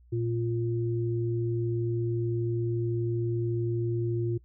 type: tone pair together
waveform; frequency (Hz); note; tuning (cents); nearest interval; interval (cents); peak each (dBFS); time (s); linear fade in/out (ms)
sine; 116.7 / 348.5; A#2 / F4; +2 / -4; octave + perfect fifth; 1894; -28 / -30; 0.12-4.38; 10
effects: noise-tail reverb RT60 0.1 s tail -22 dB re dry + added 60 Hz sine -54 dBFS peak until 4.44 s